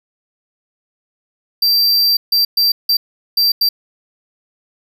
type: tone bursts at uneven times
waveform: square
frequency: 4699 Hz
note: D8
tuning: in tune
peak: -11 dBFS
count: 6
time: 1.62-2.17 / 2.32-2.45 / 2.57-2.72 / 2.89-2.97 / 3.37-3.52 / 3.61-3.69 s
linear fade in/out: 5 ms
effects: none